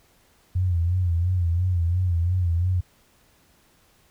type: tone with vibrato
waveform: sine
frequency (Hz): 88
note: F2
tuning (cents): +14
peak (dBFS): -19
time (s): 0.55-2.81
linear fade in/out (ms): 10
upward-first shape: sine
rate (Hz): 2.9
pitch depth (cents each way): 87
effects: pink hiss -60 dBFS RMS until 4.1 s